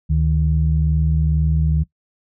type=tone pair together; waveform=sine; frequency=73.41 / 155.56 Hz; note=D2 / D#3; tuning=0 / 0 cents; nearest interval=octave + minor second; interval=1300 cents; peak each=-16 / -17 dBFS; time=0.09-1.84 s; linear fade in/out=20 ms; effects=noise-tail reverb RT60 0.1 s tail -19 dB re dry + tanh soft clip ceiling -6 dBFS